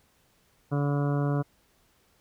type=harmonic tone; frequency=143.4 Hz; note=D3; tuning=41 cents flat; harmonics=1 / 2 / 3 / 4 / 5 / 7 / 8 / 9 / 10; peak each=-25 / -31 / -35 / -37 / -39 / -42 / -43 / -44 / -45 dBFS; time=0.71-1.43 s; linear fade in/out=20 ms; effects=pink hiss -66 dBFS RMS until 2.2 s